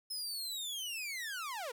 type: linear sweep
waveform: sawtooth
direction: down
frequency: 5180 to 440 Hz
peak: -35 dBFS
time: 0.1-1.72 s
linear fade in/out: 10 ms
effects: 11-bit